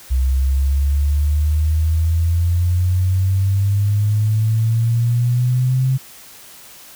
sine exponential sweep, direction up, 64 to 132.5 Hz, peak -13 dBFS, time 0.1-5.98 s, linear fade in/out 20 ms, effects white hiss -41 dBFS RMS until 6.95 s

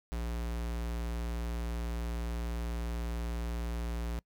square tone, 58.27 Hz, A#1, in tune, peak -34 dBFS, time 0.12-4.19 s, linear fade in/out 0 ms, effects noise-tail reverb RT60 0.1 s tail -24 dB re dry

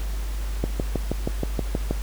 click train, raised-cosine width 2 ms, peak -10 dBFS, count 9, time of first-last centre 0.64-1.91 s, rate 6.3 Hz, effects added 50 Hz sine -25 dBFS peak until 2.02 s + pink hiss -41 dBFS RMS until 2.02 s

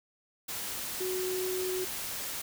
sine tone in noise, 370 Hz, F#4, in tune, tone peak -31 dBFS, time 1-1.85 s, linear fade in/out 10 ms, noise white, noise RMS -37 dBFS, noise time 0.48-2.42 s, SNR +3 dB, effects none

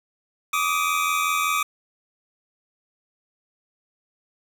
25% pulse tone pair together, 1161 / 1246.2 Hz, D6 / D#6, -20 / +2 cents, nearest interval minor second, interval 122 cents, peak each -20 dBFS, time 0.53-1.63 s, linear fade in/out 5 ms, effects 7-bit

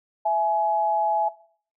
sine tone pair together, 664 / 842.9 Hz, E5 / G#5, +12 / +25 cents, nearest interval major third, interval 413 cents, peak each -24 / -21 dBFS, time 0.25-1.29 s, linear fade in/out 10 ms, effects noise-tail reverb RT60 0.5 s tail -18 dB re dry

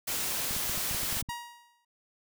white noise, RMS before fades -32 dBFS, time 0.07-1.22 s, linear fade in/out 10 ms
clicks, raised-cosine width 5 ms, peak -28 dBFS, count 11, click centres 0.51 / 0.565 / 0.696 / 0.776 / 0.912 / 0.947 / 1.032 / 1.127 / 1.17 / 1.225 / 1.289 s
sawtooth tone with exponential decay, 950 Hz, A#5, 33 cents sharp, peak -29 dBFS, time 1.29-1.85 s, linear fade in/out 5 ms, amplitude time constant 120 ms
effects none

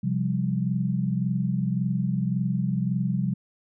sine chord, C suspended fourth, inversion none, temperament just, 130.81 / 174.42 / 196.22 Hz, C3 / F3 / G3, 0 / -2 / +2 cents, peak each -27 dBFS, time 0.03-3.34 s, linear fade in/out 10 ms, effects none

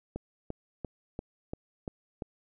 click train, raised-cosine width 2 ms, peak -22 dBFS, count 7, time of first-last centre 0.16-2.222 s, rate 2.91 Hz, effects none

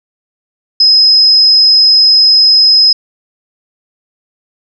sine tone, 5090 Hz, D#8, 39 cents sharp, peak -3 dBFS, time 0.8-2.93 s, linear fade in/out 5 ms, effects none

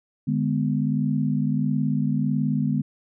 sine chord, G# diminished, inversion second, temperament just, 149.51 / 207.7 / 249.2 Hz, D3 / G#3 / B3, +31 / 0 / +16 cents, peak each -24 / -25 / -25 dBFS, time 0.27-2.82 s, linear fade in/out 10 ms, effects none

